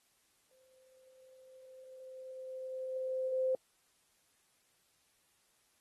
sine tone with exponential growth, 519 Hz, C5, 14 cents flat, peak -28 dBFS, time 0.51-3.55 s, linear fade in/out 2 ms, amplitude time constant 660 ms, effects white hiss -73 dBFS RMS until 5.8 s + AAC 32 kbps

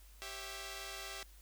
5% pulse chord, C# diminished, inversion second, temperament equal with one note detuned, 392 / 545.5 / 659.3 Hz, G4 / C#5 / E5, 0 / -28 / 0 cents, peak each -36 / -40 / -36 dBFS, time 0.22-1.23 s, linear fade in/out 0 ms, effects added 50 Hz sine -56 dBFS peak until 1.41 s + white hiss -64 dBFS RMS until 1.41 s

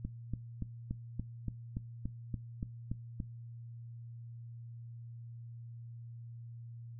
click train, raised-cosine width 5 ms, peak -24 dBFS, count 12, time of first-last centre 0.05-3.202 s, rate 3.49 Hz, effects noise-tail reverb RT60 0.3 s tail -20 dB re dry + added 117 Hz sine -45 dBFS peak until 6.99 s

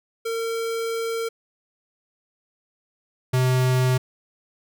square tone pair in turn, 456.4 / 128.07 Hz, A#4 / C3, -37 / -37 cents, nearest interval octave + minor seventh, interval 2200 cents, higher first, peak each -25 / -18 dBFS, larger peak second, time 0.25-1.29 / 3.33-3.98 s, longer first, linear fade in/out 10 ms, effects none

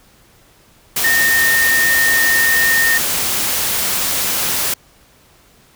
sine tone in noise, 1833 Hz, A#6, 30 cents flat, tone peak -12 dBFS, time 1.04-2.98 s, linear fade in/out 5 ms, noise white, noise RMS -18 dBFS, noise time 0.96-4.74 s, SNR +3 dB, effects pink hiss -50 dBFS RMS until 5.75 s

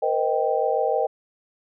sine chord, C minor seventh, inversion third, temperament equal with one note detuned, 466.2 / 512.8 / 622.3 / 784 Hz, Bb4 / C5 / Eb5 / G5, 0 / -35 / 0 / 0 cents, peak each -25 dBFS, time 0.02-1.07 s, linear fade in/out 10 ms, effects none

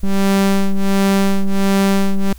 square ring-modulated tone, 98 Hz, G2, in tune, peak -9 dBFS, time 0.03-2.33 s, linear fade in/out 5 ms, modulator 97.3 Hz, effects added 60 Hz sine -35 dBFS peak until 2.38 s + white hiss -48 dBFS RMS until 2.38 s

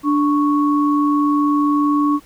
sine tone pair together, 293.3 / 1108.7 Hz, D4 / C#6, -2 / 0 cents, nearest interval octave + major seventh, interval 2302 cents, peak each -14 / -19 dBFS, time 0.03-2.2 s, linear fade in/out 50 ms, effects pink hiss -49 dBFS RMS until 2.25 s

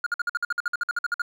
triangle tone bursts, 1422 Hz, F6, 31 cents sharp, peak -20 dBFS, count 16, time 0.04-1.219 s, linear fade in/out 2 ms, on 24 ms, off 53 ms, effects none

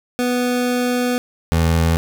25% pulse tone pair in turn, 246.9 / 82.39 Hz, B3 / E2, 0 / 0 cents, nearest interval octave + perfect fifth, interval 1900 cents, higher first, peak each -13 / -10 dBFS, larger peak second, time 0.19-1.18 / 1.52-1.97 s, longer first, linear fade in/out 0 ms, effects none

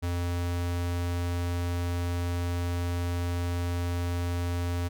square tone, 87.31 Hz, F2, in tune, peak -28 dBFS, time 0.02-4.89 s, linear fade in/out 20 ms, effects none

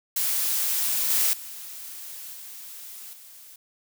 blue noise with level steps, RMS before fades -25 / -22 / -39 / -41 / -47 dBFS, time 0.16-3.56 s, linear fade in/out 5 ms, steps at 1.1 / 1.33 / 2.33 / 3.13 s, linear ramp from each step 2 ms, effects none

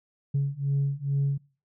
sine beating tone pair, 138.59 / 140.89 Hz, C#3 / C#3, 0 / +28 cents, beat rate 2.3 Hz, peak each -26 / -25 dBFS, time 0.34-1.38 s, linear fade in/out 10 ms, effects noise-tail reverb RT60 0.4 s tail -24 dB re dry + tanh soft clip ceiling -19 dBFS

